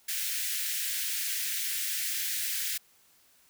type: high-pass noise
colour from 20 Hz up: white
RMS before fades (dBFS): -32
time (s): 0.08-2.78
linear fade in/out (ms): 10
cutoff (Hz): 1600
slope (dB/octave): 48
effects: white hiss -63 dBFS RMS until 3.49 s